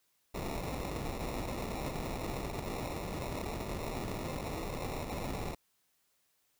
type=noise with sample-and-hold; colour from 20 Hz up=pink; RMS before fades=-38 dBFS; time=0.34-5.55 s; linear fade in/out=10 ms; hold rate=1575 Hz; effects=white hiss -75 dBFS RMS until 6.59 s